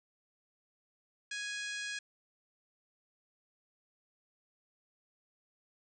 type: harmonic tone with a mistuned harmonic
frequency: 830.6 Hz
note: G#5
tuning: in tune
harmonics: 2 / 3 / 4 / 5 / 6 / 7 / 8 / 9 / 10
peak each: -40 / -44 / -46 / -48 / -50 / -51 / -52 / -53 / -54 dBFS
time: 1.31-1.99 s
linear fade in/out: 5 ms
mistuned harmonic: 10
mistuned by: -29 cents
effects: none